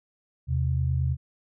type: tone pair together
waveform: sine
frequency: 80.79 / 130 Hz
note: E2 / C3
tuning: -34 / -11 cents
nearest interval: minor sixth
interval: 823 cents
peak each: -25 dBFS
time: 0.47-1.17 s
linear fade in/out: 50 ms
effects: none